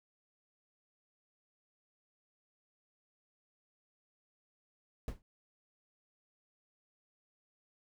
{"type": "noise with exponential decay", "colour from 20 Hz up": "brown", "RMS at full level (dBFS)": -33, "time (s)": [5.08, 5.22], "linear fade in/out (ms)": 1, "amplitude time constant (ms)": 29, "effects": []}